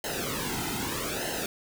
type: noise with flanger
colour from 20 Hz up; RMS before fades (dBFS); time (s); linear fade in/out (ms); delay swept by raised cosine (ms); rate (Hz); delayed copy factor
pink; -32; 0.04-1.46; 2; 0.85 to 1.79; 0.8; -0.8
effects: none